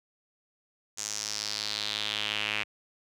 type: tone with band-pass filter sweep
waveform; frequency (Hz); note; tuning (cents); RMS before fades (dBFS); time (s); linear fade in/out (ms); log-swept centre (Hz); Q
sawtooth; 105.6; G#2; +29; -33; 0.97-2.64; 20; 6700 to 2500; 3.6
effects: none